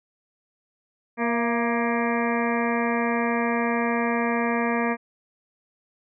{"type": "harmonic tone with a mistuned harmonic", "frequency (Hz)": 235.4, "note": "A#3", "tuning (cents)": 17, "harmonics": [1, 2, 3, 4, 5, 7, 8, 9, 10], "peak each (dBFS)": [-25, -28, -30, -31, -32, -33, -34, -35, -35], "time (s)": [1.17, 4.97], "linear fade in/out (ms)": 50, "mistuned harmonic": 3, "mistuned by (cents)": -44, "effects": []}